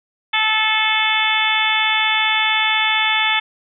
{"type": "harmonic tone", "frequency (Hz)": 435.7, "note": "A4", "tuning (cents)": -17, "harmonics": [2, 3, 4, 5, 6, 7, 8], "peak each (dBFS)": [-22, -25, -23, -20, -23, -25, -21], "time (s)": [0.33, 3.4], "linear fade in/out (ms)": 10, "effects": []}